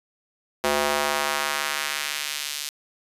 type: tone with high-pass filter sweep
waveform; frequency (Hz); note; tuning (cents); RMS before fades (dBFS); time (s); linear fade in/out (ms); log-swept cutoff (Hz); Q
square; 73; D2; -10; -26; 0.64-2.69; 0; 470 to 4000; 0.91
effects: resampled to 32000 Hz